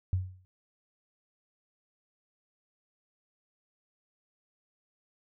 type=tone with exponential decay; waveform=sine; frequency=92.5 Hz; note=F#2; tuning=in tune; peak=-22 dBFS; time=0.13-0.45 s; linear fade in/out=0 ms; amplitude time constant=68 ms; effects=none